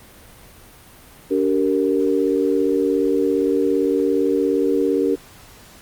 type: tone cluster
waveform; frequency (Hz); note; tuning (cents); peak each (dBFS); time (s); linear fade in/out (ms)
sine; 287.4 / 385.5 / 462.9; D4 / G4 / A#4; -37 / -29 / -12; -20; 1.3-5.16; 20
effects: pink hiss -45 dBFS RMS until 5.81 s + Opus 32 kbps